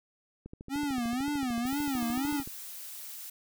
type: click train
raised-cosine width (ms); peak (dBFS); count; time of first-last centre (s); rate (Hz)
3; -30; 28; 0.46-2.475; 13.4
type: tone with vibrato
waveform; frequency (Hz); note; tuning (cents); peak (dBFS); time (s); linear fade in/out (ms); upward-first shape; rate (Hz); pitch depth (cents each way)
square; 261.6; C4; 0; -30; 0.69-2.44; 50; sine; 2; 200
type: noise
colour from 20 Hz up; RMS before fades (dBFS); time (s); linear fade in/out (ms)
blue; -43; 1.66-3.3; 5
type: harmonic tone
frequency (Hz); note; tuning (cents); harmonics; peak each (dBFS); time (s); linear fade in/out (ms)
309.6; D#4; -9; 1 / 3 / 4; -40 / -51 / -52; 1.92-2.44; 50
effects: none